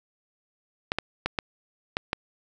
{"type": "clicks", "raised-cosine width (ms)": 0.3, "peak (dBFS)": -9, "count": 6, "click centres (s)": [0.919, 0.986, 1.26, 1.388, 1.969, 2.131], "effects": []}